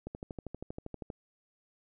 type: click train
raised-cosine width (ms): 2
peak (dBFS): -26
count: 14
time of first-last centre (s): 0.07-1.102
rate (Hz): 12.6
effects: none